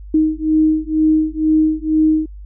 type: beating tone pair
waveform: sine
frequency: 311.1 / 313.2 Hz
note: D#4 / D#4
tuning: 0 / +11 cents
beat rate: 2.1 Hz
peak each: -15 dBFS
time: 0.14-2.26 s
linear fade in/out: 5 ms
effects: added 50 Hz sine -31 dBFS peak until 2.45 s